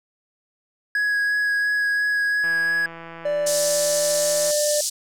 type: tone with vibrato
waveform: triangle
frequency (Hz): 1665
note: G#6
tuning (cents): +4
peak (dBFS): -17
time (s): 0.95-2.86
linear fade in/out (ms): 2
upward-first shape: sine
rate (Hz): 2.9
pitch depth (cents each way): 10
type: click train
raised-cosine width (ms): 0.5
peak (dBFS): -23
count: 344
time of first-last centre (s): 2.44-4.506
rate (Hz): 166
type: tone with pitch glide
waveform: triangle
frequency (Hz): 587.3 to 595.2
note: D5 to D5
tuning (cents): 0 to +23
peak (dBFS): -18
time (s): 3.25-4.81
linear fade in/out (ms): 5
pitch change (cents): +23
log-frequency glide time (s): 3.72-4.49
type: band-pass noise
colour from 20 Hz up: white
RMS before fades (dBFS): -25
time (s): 3.46-4.9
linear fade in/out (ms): 10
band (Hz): 4700 to 9000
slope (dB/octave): 24
effects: none